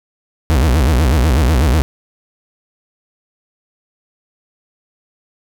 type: tone with vibrato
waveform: 40% pulse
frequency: 69.9 Hz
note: C#2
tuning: 15 cents sharp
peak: -9 dBFS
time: 0.5-1.82 s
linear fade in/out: 0 ms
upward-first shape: sine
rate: 8.1 Hz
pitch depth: 290 cents each way
effects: none